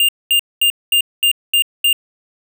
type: tone bursts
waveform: square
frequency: 2804 Hz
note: F7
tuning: 6 cents sharp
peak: -11 dBFS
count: 7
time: 0-1.929 s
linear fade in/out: 2 ms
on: 87 ms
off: 220 ms
effects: none